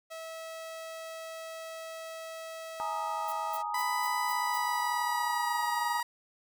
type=tone; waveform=sawtooth; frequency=649 Hz; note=E5; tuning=27 cents flat; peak=-36 dBFS; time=0.1-3.63 s; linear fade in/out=20 ms
type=chord; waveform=sine; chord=Ab suspended second; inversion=none; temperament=equal with one note detuned; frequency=840.3 / 932.3 / 1244.5 Hz; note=Ab5 / Bb5 / Eb6; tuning=+20 / 0 / 0 cents; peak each=-36 dBFS; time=2.8-6 s; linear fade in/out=0 ms
type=noise bursts; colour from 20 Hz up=violet; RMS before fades=-43 dBFS; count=6; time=3.28-4.576 s; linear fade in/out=2 ms; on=41 ms; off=210 ms
type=tone with pitch glide; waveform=30% pulse; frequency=992 to 954.3 Hz; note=B5 to A#5; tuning=+7 to +40 cents; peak=-28 dBFS; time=3.74-6.03 s; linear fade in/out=5 ms; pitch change=-67 cents; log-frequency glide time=4.25-5.65 s
effects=none